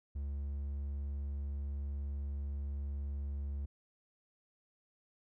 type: tone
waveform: triangle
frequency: 70.5 Hz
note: C#2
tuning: 30 cents sharp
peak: -34 dBFS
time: 0.15-3.66 s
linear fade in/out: 10 ms
effects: none